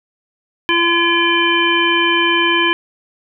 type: harmonic tone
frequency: 340.5 Hz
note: F4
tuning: 44 cents flat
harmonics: 1 / 3 / 5 / 7 / 9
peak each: -18 / -18 / -18 / -18 / -18 dBFS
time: 0.69-2.73 s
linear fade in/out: 0 ms
effects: none